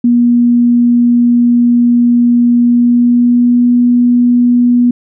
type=tone with pitch glide; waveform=sine; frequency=240 to 243.1 Hz; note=B3 to B3; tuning=-49 to -27 cents; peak=-5 dBFS; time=0.04-4.91 s; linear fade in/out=5 ms; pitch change=+22 cents; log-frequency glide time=2.61-3.69 s; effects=none